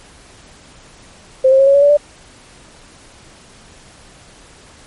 sine tone with pitch steps, 523.3 / 533.4 / 543.6 / 554.1 / 564.8 / 575.6 / 586.7 Hz, C5 / C5 / C#5 / C#5 / C#5 / D5 / D5, 0 / +33 / -34 / -1 / +32 / -35 / -2 cents, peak -6 dBFS, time 1.44-1.972 s, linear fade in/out 10 ms, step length 76 ms, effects pink hiss -43 dBFS RMS until 4.86 s + MP3 48 kbps

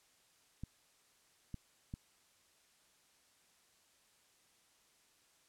clicks, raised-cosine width 5 ms, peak -30 dBFS, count 3, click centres 0.636 / 1.543 / 1.939 s, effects white hiss -70 dBFS RMS until 5.48 s + low-pass 10000 Hz 12 dB/octave

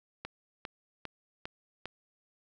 click train, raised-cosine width 0.3 ms, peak -22 dBFS, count 5, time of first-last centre 0.25-1.856 s, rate 2.49 Hz, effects none

